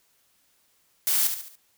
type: noise with echo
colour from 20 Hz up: blue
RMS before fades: -23 dBFS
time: 1.07-1.27 s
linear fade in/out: 0 ms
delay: 71 ms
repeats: 4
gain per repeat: -7 dB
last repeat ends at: 1.554 s
effects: white hiss -66 dBFS RMS until 1.77 s